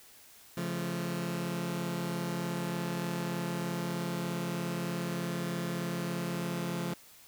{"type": "chord", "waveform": "sawtooth", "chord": "Db augmented", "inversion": "none", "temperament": "just", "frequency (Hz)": [138.59, 173.24, 216.5], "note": ["Db3", "F3", "A3"], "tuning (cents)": [0, -14, -28], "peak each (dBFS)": [-36, -30, -36], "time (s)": [0.57, 6.94], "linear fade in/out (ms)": 5, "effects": ["white hiss -56 dBFS RMS until 7.27 s"]}